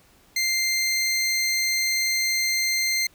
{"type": "tone", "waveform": "20% pulse", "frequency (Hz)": 2093, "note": "C7", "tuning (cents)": 0, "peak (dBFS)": -16, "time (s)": [0.36, 3.07], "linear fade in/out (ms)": 5, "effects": ["pink hiss -57 dBFS RMS until 3.14 s"]}